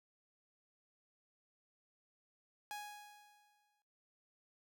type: tone with exponential decay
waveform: sawtooth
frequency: 830.6 Hz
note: G#5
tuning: in tune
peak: -38 dBFS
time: 2.71-3.82 s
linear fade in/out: 0 ms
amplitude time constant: 240 ms
effects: noise-tail reverb RT60 0.8 s tail -20 dB re dry